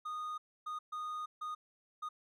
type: tone bursts at uneven times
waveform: triangle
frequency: 1234 Hz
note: D#6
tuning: 15 cents flat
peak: -36 dBFS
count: 5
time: 0.05-0.38 / 0.66-0.79 / 0.92-1.26 / 1.41-1.55 / 2.02-2.09 s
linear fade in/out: 10 ms
effects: none